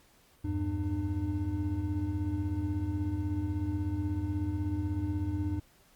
triangle tone cluster, 82.9 / 99.2 / 300.5 Hz, E2 / G2 / D4, +10 / +21 / +40 cents, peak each -32 / -32 / -32 dBFS, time 0.44-5.6 s, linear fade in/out 10 ms, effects pink hiss -63 dBFS RMS until 5.95 s + Opus 48 kbps

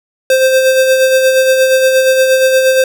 square tone with tremolo, 523 Hz, C5, 1 cent flat, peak -6 dBFS, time 0.3-2.84 s, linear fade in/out 2 ms, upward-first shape sine, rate 8.5 Hz, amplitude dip 40%, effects none

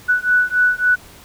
sine beating tone pair, 1480 / 1483.6 Hz, F#6 / F#6, 0 / +4 cents, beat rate 3.6 Hz, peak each -16 / -16 dBFS, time 0.08-0.96 s, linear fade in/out 20 ms, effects pink hiss -43 dBFS RMS until 1.24 s

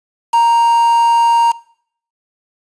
triangle tone with quantisation, 932.3 Hz, A#5, in tune, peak -6 dBFS, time 0.33-1.52 s, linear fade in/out 10 ms, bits 4, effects noise-tail reverb RT60 0.6 s tail -21 dB re dry + resampled to 22050 Hz

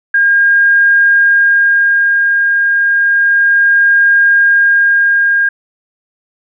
sine tone with tremolo, 1616 Hz, G#6, 48 cents flat, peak -5 dBFS, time 0.14-5.49 s, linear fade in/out 5 ms, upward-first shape sine, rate 0.31 Hz, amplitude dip 30%, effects none

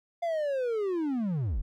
triangle linear sweep, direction down, 696 to 32.07 Hz, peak -25 dBFS, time 0.22-1.62 s, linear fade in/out 10 ms, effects none

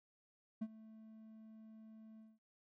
triangle tone with ADSR envelope, 219.7 Hz, A3, 2 cents flat, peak -34 dBFS, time 0.61-2.39 s, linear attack 12 ms, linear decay 49 ms, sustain -19 dB, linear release 200 ms, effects none

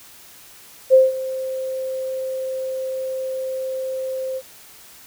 sine tone with ADSR envelope, 523.3 Hz, C5, in tune, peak -6 dBFS, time 0.9-4.42 s, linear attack 37 ms, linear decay 180 ms, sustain -17 dB, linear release 51 ms, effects white hiss -45 dBFS RMS until 5.06 s

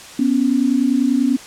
sine tone pair together, 246.9 / 277.1 Hz, B3 / C#4, 0 / -1 cents, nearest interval major second, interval 199 cents, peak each -16 dBFS, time 0.19-1.37 s, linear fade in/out 5 ms, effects white hiss -37 dBFS RMS until 1.46 s + low-pass 8000 Hz 12 dB/octave

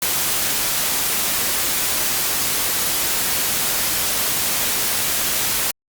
white noise, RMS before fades -20 dBFS, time 0.02-5.71 s, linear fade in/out 2 ms, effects Opus 48 kbps

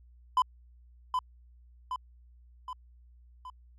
triangle tone with echo, 1010 Hz, B5, 39 cents sharp, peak -19 dBFS, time 0.37-0.42 s, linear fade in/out 2 ms, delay 770 ms, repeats 4, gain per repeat -5 dB, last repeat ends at 3.5 s, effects added 60 Hz sine -54 dBFS peak until 3.78 s

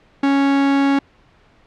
45% pulse tone, 277.2 Hz, C#4, in tune, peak -13 dBFS, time 0.23-0.99 s, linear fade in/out 5 ms, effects pink hiss -53 dBFS RMS until 1.66 s + low-pass 3000 Hz 12 dB/octave

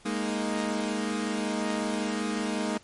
sawtooth chord, Ab suspended second, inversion none, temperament equal, 207.7 / 233.1 / 311.1 Hz, Ab3 / Bb3 / Eb4, 0 / 0 / 0 cents, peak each -27 / -28 / -29 dBFS, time 0.05-2.78 s, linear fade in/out 10 ms, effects pink hiss -56 dBFS RMS until 2.83 s + MP3 48 kbps

